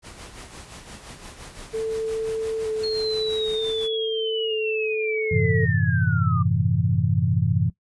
pink noise with tremolo, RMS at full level -39 dBFS, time 0.02-3.89 s, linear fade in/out 50 ms, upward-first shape sine, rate 5.8 Hz, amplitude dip 55%
sine tone with vibrato, 440 Hz, A4, in tune, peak -22 dBFS, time 1.73-5.66 s, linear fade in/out 20 ms, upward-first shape square, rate 0.54 Hz, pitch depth 15 cents each way
sine linear sweep, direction down, 4310 to 1174.7 Hz, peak -27 dBFS, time 2.83-6.43 s, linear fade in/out 10 ms
sine chord, F# half-diminished seventh, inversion none, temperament equal with one note detuned, 94.5 / 110 / 130.81 / 164.81 Hz, F#2 / A2 / C3 / E3, +37 / 0 / 0 / 0 cents, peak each -24 dBFS, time 5.31-7.7 s, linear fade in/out 10 ms
effects noise-tail reverb RT60 0.1 s tail -18 dB re dry + resampled to 24000 Hz

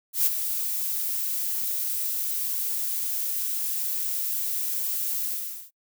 violet noise with ADSR envelope, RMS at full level -19 dBFS, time 0.13-5.71 s, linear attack 130 ms, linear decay 25 ms, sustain -9 dB, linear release 460 ms, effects noise-tail reverb RT60 0.1 s tail -25 dB re dry

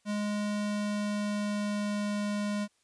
square tone with pitch glide, 207.7 to 206.4 Hz, G#3 to G#3, 0 to -10 cents, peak -30 dBFS, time 0.05-2.68 s, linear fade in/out 50 ms, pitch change -10 cents, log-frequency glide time 0.44-2.22 s, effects white hiss -71 dBFS RMS until 2.83 s + resampled to 22050 Hz

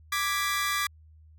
sawtooth chord, G# diminished, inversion second, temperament equal, 1174.7 / 1661.2 / 1975.5 Hz, D6 / G#6 / B6, 0 / 0 / 0 cents, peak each -25 / -29 / -28 dBFS, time 0.12-0.87 s, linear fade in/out 5 ms, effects added 78 Hz sine -51 dBFS peak until 1.38 s

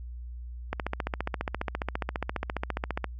click train, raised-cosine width 0.5 ms, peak -14 dBFS, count 35, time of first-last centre 0.73-3.043 s, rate 14.7 Hz, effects added 60 Hz sine -37 dBFS peak until 3.19 s

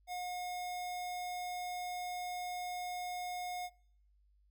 square tone, 720 Hz, F#5, 47 cents flat, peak -39 dBFS, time 0.07-3.7 s, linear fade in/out 50 ms, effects noise-tail reverb RT60 0.7 s tail -26 dB re dry + added 50 Hz sine -66 dBFS peak until 4.5 s

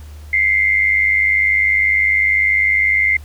sine tone with amplitude modulation, 2093 Hz, C7, in tune, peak -8 dBFS, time 0.33-3.17 s, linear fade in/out 5 ms, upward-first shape sine, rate 100 Hz, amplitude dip 80%, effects added 75 Hz sine -32 dBFS peak until 3.24 s + pink hiss -47 dBFS RMS until 3.24 s

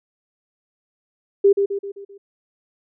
sine tone with echo, 398.6 Hz, G4, 29 cents sharp, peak -9 dBFS, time 1.44-1.53 s, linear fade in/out 10 ms, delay 130 ms, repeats 5, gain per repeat -6 dB, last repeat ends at 2.18 s, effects none

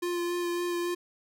square tone with vibrato, 349.2 Hz, F4, in tune, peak -29 dBFS, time 0.02-0.95 s, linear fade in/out 10 ms, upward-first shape sine, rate 3.6 Hz, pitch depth 14 cents each way, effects none

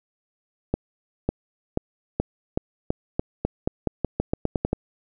accelerating click train, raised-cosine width 2 ms, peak -8 dBFS, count 17, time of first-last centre 0.74-4.731 s, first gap 550 ms, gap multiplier 0.88, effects none

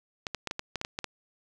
clicks, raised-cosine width 0.2 ms, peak -15 dBFS, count 10, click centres 0.268 / 0.347 / 0.473 / 0.511 / 0.594 / 0.757 / 0.814 / 0.849 / 0.989 / 1.043 s, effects none

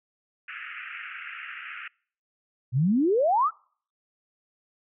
pink band-pass noise, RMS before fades -39 dBFS, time 0.48-1.88 s, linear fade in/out 5 ms, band 1300 to 2800 Hz, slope 96 dB/octave
sine exponential sweep, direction up, 115.9 to 1380 Hz, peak -19 dBFS, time 2.72-3.51 s, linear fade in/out 50 ms
effects noise-tail reverb RT60 0.5 s tail -26 dB re dry

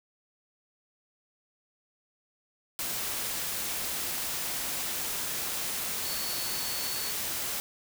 sine tone in noise, 4435 Hz, C#8, in tune, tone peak -38 dBFS, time 6.05-7.11 s, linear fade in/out 0 ms, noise white, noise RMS -33 dBFS, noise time 2.79-7.6 s, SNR -8 dB, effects none

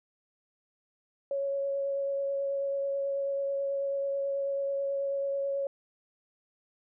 sine tone with vibrato, 554.4 Hz, C#5, in tune, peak -28 dBFS, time 1.31-5.67 s, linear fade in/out 2 ms, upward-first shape triangle, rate 9.2 Hz, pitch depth 12 cents each way, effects none

